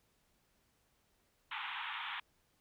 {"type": "band-pass noise", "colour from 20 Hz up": "pink", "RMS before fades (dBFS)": -42, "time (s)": [1.51, 2.2], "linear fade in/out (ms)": 5, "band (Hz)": [830, 3600], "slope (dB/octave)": 96, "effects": ["pink hiss -75 dBFS RMS until 2.6 s"]}